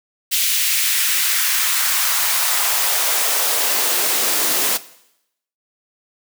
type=noise with high-pass filter sweep; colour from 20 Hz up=white; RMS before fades=-18 dBFS; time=0.31-4.78 s; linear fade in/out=20 ms; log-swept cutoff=2800 to 250 Hz; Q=1.3; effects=noise-tail reverb RT60 0.8 s tail -17 dB re dry